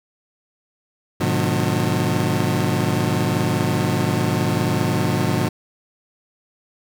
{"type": "chord", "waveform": "25% pulse", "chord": "G# diminished seventh", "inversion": "none", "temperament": "just", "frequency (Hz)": [103.83, 124.59, 149.51, 179.41], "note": ["G#2", "B2", "D3", "F3"], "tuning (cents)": [0, 16, 31, 47], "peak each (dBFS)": -20, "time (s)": [1.2, 5.49], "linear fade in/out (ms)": 10, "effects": []}